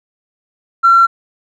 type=tone with tanh clipping; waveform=triangle; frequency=1361 Hz; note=F6; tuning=45 cents flat; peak=-5 dBFS; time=0.83-1.07 s; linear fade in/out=20 ms; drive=4 dB; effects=none